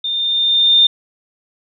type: tone with level ramp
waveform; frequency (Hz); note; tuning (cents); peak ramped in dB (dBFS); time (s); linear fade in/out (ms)
sine; 3617; A7; +47; -18 to -6; 0.04-0.87; 5
effects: none